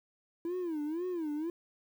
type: tone with vibrato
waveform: triangle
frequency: 328.5 Hz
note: E4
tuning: 6 cents flat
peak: -30 dBFS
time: 0.45-1.5 s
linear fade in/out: 2 ms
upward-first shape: sine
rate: 2 Hz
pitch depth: 190 cents each way
effects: tanh soft clip ceiling -26 dBFS + 10-bit